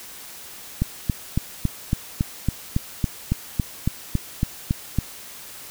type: click train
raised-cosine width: 5 ms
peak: -7 dBFS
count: 16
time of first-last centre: 0.82-4.987 s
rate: 3.6 Hz
effects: white hiss -40 dBFS RMS until 5.7 s